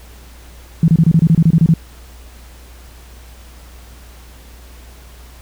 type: tone bursts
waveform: sine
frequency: 163.1 Hz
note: E3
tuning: 18 cents flat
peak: -6 dBFS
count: 12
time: 0.83-1.739 s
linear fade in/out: 2 ms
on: 51 ms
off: 27 ms
effects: added 60 Hz sine -37 dBFS peak until 5.41 s + pink hiss -44 dBFS RMS until 5.41 s